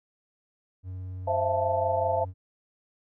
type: tone with vibrato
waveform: triangle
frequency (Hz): 92.5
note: F#2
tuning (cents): 0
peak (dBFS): -32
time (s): 0.83-2.34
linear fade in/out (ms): 50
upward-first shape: square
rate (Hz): 18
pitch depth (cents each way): 9
type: chord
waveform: sine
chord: F major seventh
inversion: second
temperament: equal with one note detuned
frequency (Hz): 523.3 / 659.3 / 684.5 / 880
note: C5 / E5 / F5 / A5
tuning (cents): 0 / 0 / -35 / 0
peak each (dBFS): -29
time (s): 1.27-2.25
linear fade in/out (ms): 10
effects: none